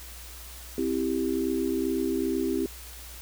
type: chord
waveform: sine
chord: C major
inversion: none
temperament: equal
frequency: 261.6 / 329.6 / 392 Hz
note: C4 / E4 / G4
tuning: 0 / 0 / 0 cents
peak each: -29 dBFS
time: 0.78-2.66 s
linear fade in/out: 2 ms
effects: added 60 Hz sine -44 dBFS peak until 3.21 s + white hiss -45 dBFS RMS until 3.21 s

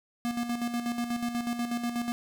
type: tone with tremolo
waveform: square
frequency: 238.3 Hz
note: A#3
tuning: 38 cents sharp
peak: -28 dBFS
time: 0.25-2.12 s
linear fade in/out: 0 ms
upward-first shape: square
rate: 8.2 Hz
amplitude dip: 55%
effects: none

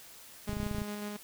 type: tone with tremolo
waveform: sawtooth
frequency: 207.3 Hz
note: G#3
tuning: 3 cents flat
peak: -32 dBFS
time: 0.47-1.17 s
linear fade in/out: 10 ms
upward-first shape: square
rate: 7.3 Hz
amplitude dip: 25%
type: clicks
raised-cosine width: 5 ms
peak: -24 dBFS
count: 10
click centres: 0.494 / 0.531 / 0.569 / 0.601 / 0.631 / 0.665 / 0.713 / 0.748 / 0.784 / 0.818 s
effects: white hiss -52 dBFS RMS until 1.23 s

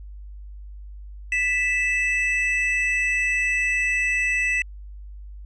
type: tone pair together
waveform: triangle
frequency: 1979 / 2626 Hz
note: B6 / E7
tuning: +3 / -7 cents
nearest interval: perfect fourth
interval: 490 cents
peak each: -21 dBFS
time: 1.32-4.62 s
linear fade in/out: 2 ms
effects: added 50 Hz sine -36 dBFS peak until 5.45 s + resampled to 22050 Hz

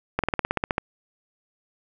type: slowing click train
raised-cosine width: 0.5 ms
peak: -7 dBFS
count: 11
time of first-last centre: 0.19-0.781 s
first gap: 47 ms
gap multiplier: 1.05
effects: none

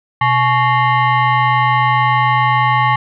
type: tone with frequency modulation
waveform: sine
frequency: 126.6 Hz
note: B2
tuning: 43 cents sharp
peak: -10 dBFS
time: 0.21-2.96 s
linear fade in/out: 5 ms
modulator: 982 Hz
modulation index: 1.7
effects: none

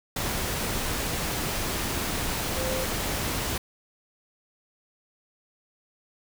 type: tone in noise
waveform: sine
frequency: 520 Hz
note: C5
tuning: 11 cents flat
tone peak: -30 dBFS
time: 2.56-2.85 s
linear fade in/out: 5 ms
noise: pink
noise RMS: -29 dBFS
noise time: 0.16-3.58 s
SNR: -4 dB
effects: none

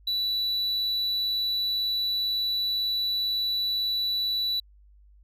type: tone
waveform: triangle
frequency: 3951 Hz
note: B7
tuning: in tune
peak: -23 dBFS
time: 0.07-4.6 s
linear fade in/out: 5 ms
effects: added 50 Hz sine -52 dBFS peak until 5.23 s

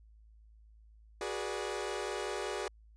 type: chord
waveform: sawtooth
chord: G# half-diminished seventh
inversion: third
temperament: equal with one note detuned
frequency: 370 / 415.3 / 485.1 / 587.3 Hz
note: F#4 / G#4 / B4 / D5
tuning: 0 / 0 / -31 / 0 cents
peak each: -37 / -35 / -38 / -39 dBFS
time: 1.21-2.68 s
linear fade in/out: 2 ms
effects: added 54 Hz sine -56 dBFS peak until 2.96 s + resampled to 22050 Hz

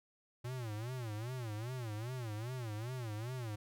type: tone with vibrato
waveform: square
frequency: 116.54 Hz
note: A#2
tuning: in tune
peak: -40 dBFS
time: 0.44-3.56 s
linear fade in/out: 10 ms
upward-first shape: sine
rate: 2.5 Hz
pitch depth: 190 cents each way
effects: none

